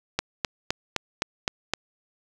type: click train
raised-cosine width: 0.2 ms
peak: -6 dBFS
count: 7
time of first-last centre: 0.19-1.736 s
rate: 3.88 Hz
effects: none